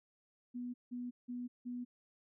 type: tone bursts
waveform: sine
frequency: 245.3 Hz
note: B3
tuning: 12 cents flat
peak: -39 dBFS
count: 4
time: 0.54-1.85 s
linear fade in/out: 20 ms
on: 200 ms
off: 170 ms
effects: none